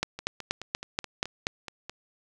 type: two click trains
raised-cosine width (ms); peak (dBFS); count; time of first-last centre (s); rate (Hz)
0.2; -20 / -9; 9 / 7; 0.19-1.896 / 0.03-1.469; 4.69 / 4.17
effects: none